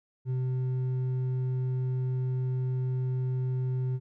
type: tone with hard clipping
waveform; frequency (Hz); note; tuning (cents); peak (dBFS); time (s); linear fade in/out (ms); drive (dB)
sine; 128.1; C3; -36; -28; 0.25-4; 50; 4
effects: none